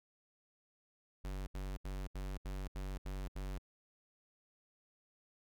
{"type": "tone bursts", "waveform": "square", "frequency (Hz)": 47.68, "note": "G1", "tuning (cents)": -47, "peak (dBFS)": -40, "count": 8, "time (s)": [1.24, 3.584], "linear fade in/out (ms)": 10, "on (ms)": 230, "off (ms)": 72, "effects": []}